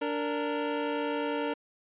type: tone pair together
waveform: 25% pulse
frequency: 291.6 / 462.9 Hz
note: D4 / A#4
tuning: -12 / -12 cents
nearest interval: minor sixth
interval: 800 cents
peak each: -28 dBFS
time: 0.01-1.54 s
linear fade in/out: 10 ms
effects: resampled to 8000 Hz